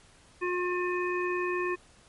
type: harmonic tone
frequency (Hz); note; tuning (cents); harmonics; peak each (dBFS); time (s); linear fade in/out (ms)
358.2; F4; +44; 1 / 3 / 5 / 7; -29 / -34 / -36 / -37; 0.41-1.76; 20
effects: pink hiss -58 dBFS RMS until 2.08 s + MP3 48 kbps